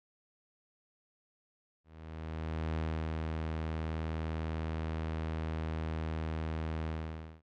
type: tone with ADSR envelope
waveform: sawtooth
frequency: 79.7 Hz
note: D#2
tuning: 42 cents sharp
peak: -28 dBFS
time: 1.84-7.42 s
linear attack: 920 ms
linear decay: 320 ms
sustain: -2 dB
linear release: 540 ms
effects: low-pass 3000 Hz 12 dB/octave